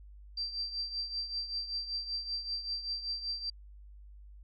sine tone with tremolo, 4699 Hz, D8, in tune, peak -31 dBFS, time 0.37-3.5 s, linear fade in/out 5 ms, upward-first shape triangle, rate 5.2 Hz, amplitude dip 75%, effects added 50 Hz sine -49 dBFS peak until 4.43 s

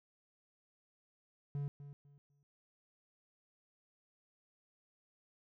triangle tone with echo, 142.6 Hz, C#3, 49 cents sharp, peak -34 dBFS, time 1.55-1.68 s, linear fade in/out 0 ms, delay 250 ms, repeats 3, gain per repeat -12 dB, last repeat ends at 2.43 s, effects none

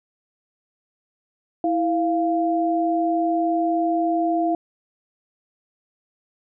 sine tone pair together, 327.9 / 694.8 Hz, E4 / F5, -9 / -9 cents, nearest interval octave + minor second, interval 1300 cents, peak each -21 dBFS, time 1.64-4.55 s, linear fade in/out 2 ms, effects none

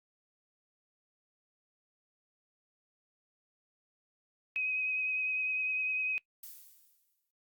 sine tone with vibrato, 2525 Hz, D#7, 25 cents sharp, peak -30 dBFS, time 4.56-6.18 s, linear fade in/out 0 ms, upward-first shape sine, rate 9.9 Hz, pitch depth 16 cents each way
violet noise with exponential decay, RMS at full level -45 dBFS, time 6.43-7.31 s, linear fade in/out 5 ms, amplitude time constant 190 ms
effects noise-tail reverb RT60 0.1 s tail -22 dB re dry + Opus 48 kbps

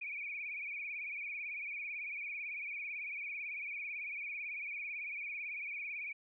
sine tone with vibrato, 2352 Hz, D7, 2 cents sharp, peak -39 dBFS, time 0.01-6.13 s, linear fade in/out 10 ms, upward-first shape triangle, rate 18 Hz, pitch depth 110 cents each way, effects none

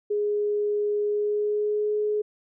sine tone with pitch glide, 415.3 to 421.3 Hz, G#4 to G#4, 0 to +25 cents, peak -22 dBFS, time 0.1-2.22 s, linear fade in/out 10 ms, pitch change +25 cents, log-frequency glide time 1.05-1.94 s, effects none

